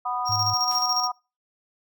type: chord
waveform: sine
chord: B major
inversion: second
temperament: just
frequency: 740.8 / 987.8 / 1234.7 Hz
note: F#5 / B5 / D#6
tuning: +2 / 0 / -14 cents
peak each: -29 dBFS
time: 0.05-1.12 s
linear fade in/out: 10 ms
type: tone with tremolo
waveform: triangle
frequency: 5580 Hz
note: F8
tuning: 2 cents flat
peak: -20 dBFS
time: 0.25-1.09 s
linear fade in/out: 50 ms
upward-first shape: square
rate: 14 Hz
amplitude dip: 60%
type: tone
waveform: sine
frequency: 103.83 Hz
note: G#2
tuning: in tune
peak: -29 dBFS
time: 0.29-0.54 s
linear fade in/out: 5 ms
type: noise with exponential decay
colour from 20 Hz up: white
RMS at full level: -39 dBFS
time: 0.71-1.12 s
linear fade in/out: 0 ms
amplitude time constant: 87 ms
effects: noise-tail reverb RT60 0.3 s tail -25 dB re dry